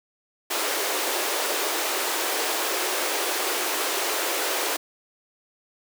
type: high-pass noise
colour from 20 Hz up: pink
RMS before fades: -26 dBFS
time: 0.5-4.77 s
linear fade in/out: 10 ms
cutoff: 330 Hz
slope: 48 dB/octave
effects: none